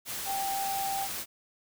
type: tone in noise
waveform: sine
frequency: 784 Hz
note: G5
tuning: in tune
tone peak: -30 dBFS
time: 0.25-1.08 s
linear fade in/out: 50 ms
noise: white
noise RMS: -36 dBFS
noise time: 0.05-1.26 s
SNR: +3 dB
effects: none